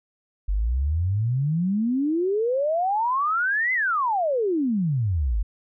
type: exponential two-way sweep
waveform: sine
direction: up then down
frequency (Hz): 46.25 to 2080 to 46.25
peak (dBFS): -20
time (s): 0.48-5.43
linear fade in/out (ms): 10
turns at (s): 3.73
effects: none